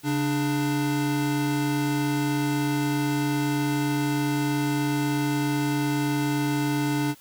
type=tone pair together; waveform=square; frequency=139.4 / 295.4 Hz; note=C#3 / D4; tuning=+10 / +10 cents; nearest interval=octave + minor second; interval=1300 cents; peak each=-28 / -25 dBFS; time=0.03-7.15 s; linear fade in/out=50 ms; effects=white hiss -53 dBFS RMS until 7.2 s